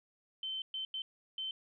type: tone bursts at uneven times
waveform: sine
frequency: 3085 Hz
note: G7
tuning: 28 cents flat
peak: -36 dBFS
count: 4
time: 0.43-0.62 / 0.74-0.85 / 0.94-1.02 / 1.38-1.51 s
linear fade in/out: 2 ms
effects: none